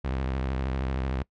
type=tone with vibrato; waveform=sawtooth; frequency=65.7 Hz; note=C2; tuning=8 cents sharp; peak=-23 dBFS; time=0.04-1.23 s; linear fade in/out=10 ms; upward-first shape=square; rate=13 Hz; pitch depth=78 cents each way; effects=noise-tail reverb RT60 0.1 s tail -23 dB re dry + low-pass 3000 Hz 12 dB/octave